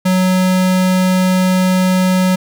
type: tone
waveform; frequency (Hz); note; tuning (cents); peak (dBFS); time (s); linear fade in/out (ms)
square; 185; F#3; 0; -11; 0.05-2.36; 10
effects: none